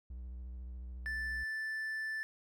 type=tone with vibrato; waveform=triangle; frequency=61.74 Hz; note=B1; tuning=in tune; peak=-40 dBFS; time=0.1-1.44 s; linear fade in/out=5 ms; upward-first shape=sine; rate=14 Hz; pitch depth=67 cents each way
type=tone; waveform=triangle; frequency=1760 Hz; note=A6; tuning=in tune; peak=-34 dBFS; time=1.06-2.23 s; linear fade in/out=0 ms
effects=none